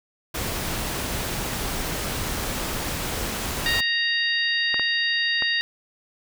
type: noise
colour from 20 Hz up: pink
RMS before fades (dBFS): -28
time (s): 0.34-3.81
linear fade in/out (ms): 10
type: harmonic tone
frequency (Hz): 932.3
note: A#5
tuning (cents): 0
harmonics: 2 / 3 / 4 / 5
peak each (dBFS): -23 / -28 / -27 / -29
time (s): 3.66-5.61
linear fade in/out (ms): 0
type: clicks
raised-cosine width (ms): 0.5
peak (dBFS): -15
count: 4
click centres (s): 3.743 / 4.743 / 4.796 / 5.423
effects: none

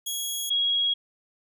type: tone pair in turn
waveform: 15% pulse / sine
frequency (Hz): 3322 / 3306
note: G#7 / G#7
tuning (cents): 0 / -9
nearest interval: unison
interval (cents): 9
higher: first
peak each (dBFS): -21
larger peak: neither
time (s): 0.06-0.5 / 0.5-0.94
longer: neither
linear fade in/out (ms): 10
effects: none

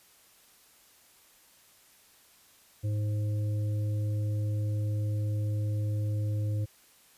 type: harmonic tone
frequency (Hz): 105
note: G#2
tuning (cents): +19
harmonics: 1 / 3 / 5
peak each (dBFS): -27 / -43 / -45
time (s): 2.83-6.66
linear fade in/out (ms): 20
effects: white hiss -60 dBFS RMS until 7.17 s + resampled to 32000 Hz

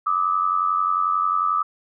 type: tone pair together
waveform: sine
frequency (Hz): 1183.8 / 1275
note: D6 / D#6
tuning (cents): +13 / +42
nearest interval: minor second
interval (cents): 129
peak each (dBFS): -21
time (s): 0.06-1.63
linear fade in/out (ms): 10
effects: none

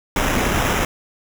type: noise with sample-and-hold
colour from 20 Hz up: pink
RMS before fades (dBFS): -19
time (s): 0.16-0.85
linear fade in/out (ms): 2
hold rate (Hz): 4410
effects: none

